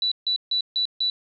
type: tone bursts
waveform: sine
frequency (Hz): 3956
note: B7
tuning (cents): +2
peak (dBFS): -20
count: 5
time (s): 0.02-1.1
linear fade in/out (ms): 2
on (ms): 96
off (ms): 150
effects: none